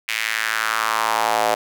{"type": "tone with high-pass filter sweep", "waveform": "square", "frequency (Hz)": 55.5, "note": "A1", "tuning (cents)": 16, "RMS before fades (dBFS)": -21, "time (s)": [0.08, 1.55], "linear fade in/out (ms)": 10, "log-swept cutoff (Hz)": [2300, 640], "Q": 2.8, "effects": []}